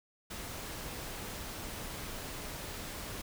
pink noise, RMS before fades -42 dBFS, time 0.3-3.22 s, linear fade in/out 10 ms, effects none

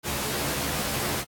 pink noise with comb filter, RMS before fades -28 dBFS, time 0.03-1.25 s, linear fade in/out 50 ms, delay 14 ms, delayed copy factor +0.8, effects high-pass 80 Hz 12 dB/octave + AAC 64 kbps

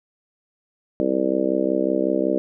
harmonic tone, 65.41 Hz, C2, in tune, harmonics 3 / 4 / 5 / 6 / 7 / 8 / 9, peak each -29 / -26 / -23 / -28 / -26 / -29 / -25 dBFS, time 1-2.38 s, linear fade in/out 0 ms, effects none

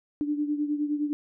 sine beating tone pair, 293.7 / 303.4 Hz, D4 / D#4, 0 / -44 cents, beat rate 9.7 Hz, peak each -26 / -32 dBFS, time 0.21-1.13 s, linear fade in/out 0 ms, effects none

